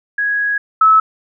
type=tone pair in turn; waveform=sine; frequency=1661.2 / 1299.6 Hz; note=G#6 / E6; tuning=0 / -25 cents; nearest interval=major third; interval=425 cents; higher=first; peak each=-14 / -6 dBFS; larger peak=second; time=0.18-0.58 / 0.81-1 s; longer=first; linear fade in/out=5 ms; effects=none